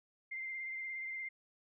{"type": "tone with vibrato", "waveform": "sine", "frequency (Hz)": 2093, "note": "C7", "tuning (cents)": 0, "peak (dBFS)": -39, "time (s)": [0.31, 1.29], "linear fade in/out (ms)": 10, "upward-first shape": "sine", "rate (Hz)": 17, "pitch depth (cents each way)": 21, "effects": []}